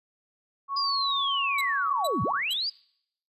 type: tone with pitch glide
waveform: sine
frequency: 1108.7 to 1124.8 Hz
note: C#6 to C#6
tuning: 0 to +25 cents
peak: -27 dBFS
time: 0.68-2.41 s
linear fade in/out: 50 ms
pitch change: +25 cents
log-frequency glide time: 1.46-1.83 s
type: linear two-way sweep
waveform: sine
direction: down then up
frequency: 4978 to 87.5 to 4978 Hz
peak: -26 dBFS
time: 0.76-2.7 s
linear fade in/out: 10 ms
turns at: 2.23 s
type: tone bursts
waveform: sawtooth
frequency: 3951 Hz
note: B7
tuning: in tune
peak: -27 dBFS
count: 3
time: 1.58-2.536 s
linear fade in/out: 5 ms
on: 32 ms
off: 430 ms
effects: noise-tail reverb RT60 0.7 s tail -24 dB re dry + resampled to 32000 Hz